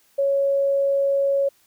sine tone, 554.4 Hz, C#5, in tune, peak -17 dBFS, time 0.18-1.49 s, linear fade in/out 10 ms, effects white hiss -60 dBFS RMS until 1.66 s

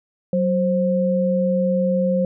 sine tone pair together, 186.84 / 528 Hz, F#3 / C5, +17 / +16 cents, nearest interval octave + tritone, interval 1799 cents, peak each -19 dBFS, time 0.33-2.25 s, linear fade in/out 2 ms, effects none

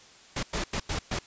pink noise bursts at uneven times, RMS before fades -30 dBFS, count 5, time 0.36-0.43 / 0.53-0.64 / 0.73-0.8 / 0.89-0.99 / 1.11-1.19 s, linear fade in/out 5 ms, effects white hiss -53 dBFS RMS until 1.26 s + resampled to 16000 Hz

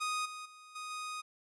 sawtooth tone with level steps, 1244.5 Hz, D#6, in tune, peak -29 / -39 / -49 / -37 / -35 dBFS, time 0-1.22 s, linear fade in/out 20 ms, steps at 0.25 / 0.45 / 0.75 / 0.9 s, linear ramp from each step 10 ms, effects resampled to 24000 Hz

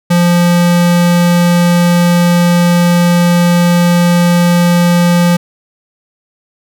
square tone, 174.2 Hz, F3, 4 cents flat, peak -7 dBFS, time 0.1-5.37 s, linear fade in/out 10 ms, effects none

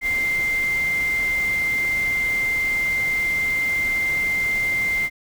sine tone in noise, 2093 Hz, C7, in tune, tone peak -19 dBFS, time 0.01-5.1 s, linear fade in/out 50 ms, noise pink, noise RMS -35 dBFS, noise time 0.01-5.1 s, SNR +13 dB, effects none

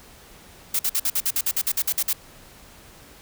blue noise bursts, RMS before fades -22 dBFS, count 14, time 0.74-2.131 s, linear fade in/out 5 ms, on 52 ms, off 51 ms, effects pink hiss -48 dBFS RMS until 3.21 s

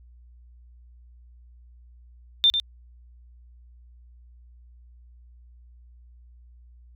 sine tone with echo, 3587 Hz, A7, 33 cents sharp, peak -14 dBFS, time 2.44-2.5 s, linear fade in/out 0 ms, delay 99 ms, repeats 1, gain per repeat -7 dB, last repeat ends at 2.599 s, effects added 60 Hz sine -48 dBFS peak until 6.95 s

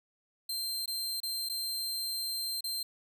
sawtooth tone with dropouts, 4147 Hz, C8, 16 cents flat, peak -30 dBFS, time 0.49-2.83 s, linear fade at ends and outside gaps 5 ms, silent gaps 0.859-0.877 / 1.203-1.231 / 1.489-1.496 / 2.608-2.64 s, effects none

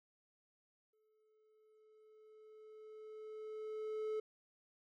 triangle tone with exponential growth, 432.6 Hz, A4, 29 cents flat, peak -34 dBFS, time 0.93-4.2 s, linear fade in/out 5 ms, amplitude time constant 710 ms, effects none

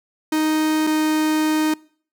45% pulse tone pair in turn, 311.1 / 310 Hz, D#4 / D#4, 0 / -6 cents, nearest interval unison, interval 6 cents, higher first, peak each -17 / -17 dBFS, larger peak neither, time 0.32-0.87 / 0.87-1.74 s, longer second, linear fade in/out 5 ms, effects noise-tail reverb RT60 0.5 s tail -24 dB re dry

